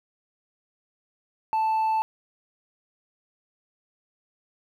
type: tone with hard clipping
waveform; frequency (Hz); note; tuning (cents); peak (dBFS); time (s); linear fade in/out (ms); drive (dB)
triangle; 880; A5; 0; -20; 1.53-2.02; 0; 1
effects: none